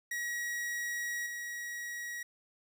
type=tone with level steps; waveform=45% pulse; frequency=1908 Hz; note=A#6; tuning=40 cents sharp; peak=-34 / -38 dBFS; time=0.11-2.23 s; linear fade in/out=5 ms; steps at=1.26 s; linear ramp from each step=5 ms; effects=none